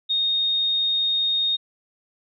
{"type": "tone", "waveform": "sine", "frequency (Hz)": 3705, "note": "A#7", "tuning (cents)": -11, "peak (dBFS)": -19, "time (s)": [0.09, 1.57], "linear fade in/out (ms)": 20, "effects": []}